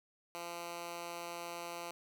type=tone with high-pass filter; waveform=10% pulse; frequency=171.6 Hz; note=F3; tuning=30 cents flat; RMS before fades=-44 dBFS; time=0.35-1.91 s; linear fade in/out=0 ms; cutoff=410 Hz; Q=0.54; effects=none